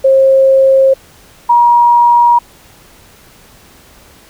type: tone pair in turn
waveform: sine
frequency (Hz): 535 / 953.3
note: C5 / A#5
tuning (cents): +38 / +39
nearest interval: minor seventh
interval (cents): 1001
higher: second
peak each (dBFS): -4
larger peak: neither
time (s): 0.04-0.94 / 1.49-2.39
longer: neither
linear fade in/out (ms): 10
effects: pink hiss -42 dBFS RMS until 4.29 s